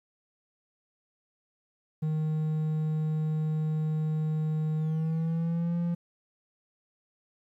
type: tone with pitch glide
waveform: triangle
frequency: 155.56 to 171.61 Hz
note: D#3 to F3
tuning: 0 to -30 cents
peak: -24 dBFS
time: 2.02-5.95 s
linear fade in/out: 10 ms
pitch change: +170 cents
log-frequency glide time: 4.77-5.77 s
effects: 11-bit